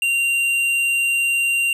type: tone with hard clipping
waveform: sine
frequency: 2769 Hz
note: F7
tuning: 15 cents flat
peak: -18 dBFS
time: 0.02-1.73 s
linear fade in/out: 2 ms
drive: 8 dB
effects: none